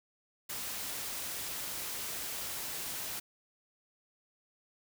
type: noise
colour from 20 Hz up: white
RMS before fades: -39 dBFS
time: 0.49-3.2 s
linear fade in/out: 10 ms
effects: none